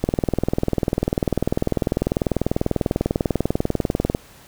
click train, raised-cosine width 2 ms, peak -5 dBFS, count 84, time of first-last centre 0.04-4.149 s, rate 20.2 Hz, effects pink hiss -47 dBFS RMS until 4.47 s

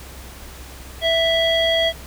square tone with low-pass filter, 659.3 Hz, E5, in tune, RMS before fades -18 dBFS, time 1.01-1.93 s, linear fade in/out 50 ms, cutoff 3100 Hz, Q 5.9, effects added 64 Hz sine -38 dBFS peak until 2.06 s + pink hiss -40 dBFS RMS until 2.06 s

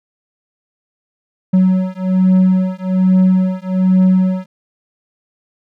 triangle beating tone pair, 185.6 / 186.8 Hz, F#3 / F#3, +6 / +17 cents, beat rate 1.2 Hz, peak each -11 dBFS, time 1.53-4.46 s, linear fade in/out 10 ms, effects none

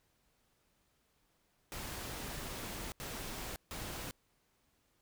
pink noise bursts at uneven times, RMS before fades -43 dBFS, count 3, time 1.72-2.92 / 3-3.56 / 3.71-4.11 s, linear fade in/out 0 ms, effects pink hiss -75 dBFS RMS until 5.01 s

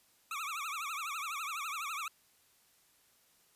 25% pulse tone with vibrato, 1226 Hz, D#6, 26 cents flat, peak -33 dBFS, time 0.31-2.08 s, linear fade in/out 2 ms, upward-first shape triangle, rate 12 Hz, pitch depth 210 cents each way, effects white hiss -68 dBFS RMS until 3.55 s + resampled to 32000 Hz

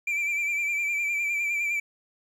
triangle tone with vibrato, 2349 Hz, D7, in tune, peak -23 dBFS, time 0.07-1.8 s, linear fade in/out 5 ms, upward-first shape sine, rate 9.8 Hz, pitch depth 42 cents each way, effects 10-bit

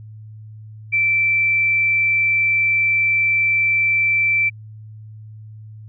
sine tone, 2335 Hz, D7, 11 cents flat, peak -14 dBFS, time 0.92-4.5 s, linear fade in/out 20 ms, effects added 108 Hz sine -35 dBFS peak until 5.88 s

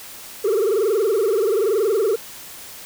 sine tone with frequency modulation, 420 Hz, G#4, 19 cents sharp, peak -13 dBFS, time 0.44-2.16 s, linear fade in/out 10 ms, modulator 21.1 Hz, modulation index 2.1, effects tanh soft clip ceiling -15 dBFS + white hiss -38 dBFS RMS until 2.85 s

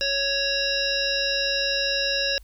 harmonic tone with a mistuned harmonic, 554.4 Hz, C#5, in tune, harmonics 1 / 3 / 5 / 7 / 9 / 10, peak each -29 / -29 / -29 / -29 / -29 / -29 dBFS, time 0.01-2.38 s, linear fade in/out 0 ms, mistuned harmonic 9, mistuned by +20 cents, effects added 50 Hz sine -44 dBFS peak until 2.43 s + white hiss -61 dBFS RMS until 2.43 s

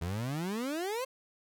30% pulse exponential sweep, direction up, 80.2 to 541 Hz, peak -30 dBFS, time 0.01-1.05 s, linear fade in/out 10 ms, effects none

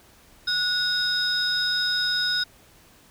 sine tone cluster, 1465 / 3757 / 5070 Hz, F#6 / A#7 / D#8, -18 / +13 / +32 cents, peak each -25 dBFS, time 0.47-2.44 s, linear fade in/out 10 ms, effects tanh soft clip ceiling -15 dBFS + pink hiss -54 dBFS RMS until 3.1 s

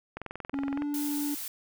click train, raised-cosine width 0.5 ms, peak -22 dBFS, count 15, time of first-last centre 0.17-0.821 s, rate 21.5 Hz
triangle tone with pitch glide, 277.2 to 291 Hz, C#4 to D4, 0 to -16 cents, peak -27 dBFS, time 0.53-1.35 s, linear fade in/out 10 ms, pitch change +84 cents, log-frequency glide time 0.75-0.8 s
blue noise, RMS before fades -37 dBFS, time 0.94-1.48 s, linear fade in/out 2 ms
effects none

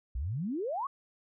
sine exponential sweep, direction up, 54.7 to 1171 Hz, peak -31 dBFS, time 0.15-0.87 s, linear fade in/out 5 ms, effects none

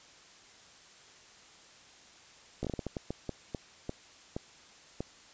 slowing click train, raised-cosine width 2 ms, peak -21 dBFS, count 14, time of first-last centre 2.63-5.006 s, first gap 16 ms, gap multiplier 1.36, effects white hiss -56 dBFS RMS until 5.33 s + resampled to 16000 Hz

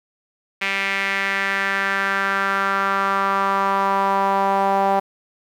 sawtooth tone with band-pass filter sweep, 196 Hz, G3, in tune, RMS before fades -20 dBFS, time 0.61-5 s, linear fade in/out 10 ms, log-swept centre 2300 to 790 Hz, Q 3.3, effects 8-bit

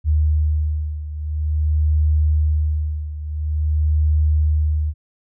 sine beating tone pair, 76.2 / 76.68 Hz, D#2 / D#2, -36 / -25 cents, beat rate 0.48 Hz, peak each -17 / -21 dBFS, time 0.04-4.94 s, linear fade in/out 50 ms, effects none

